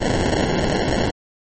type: noise with sample-and-hold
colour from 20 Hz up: blue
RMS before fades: -19 dBFS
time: 0-1.11 s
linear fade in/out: 20 ms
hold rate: 1225 Hz
effects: MP3 32 kbps